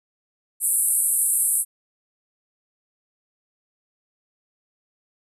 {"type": "band-pass noise", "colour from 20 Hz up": "white", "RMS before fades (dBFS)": -21, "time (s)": [0.6, 1.65], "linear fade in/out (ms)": 50, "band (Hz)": [8200, 12000], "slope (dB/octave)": 96, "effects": []}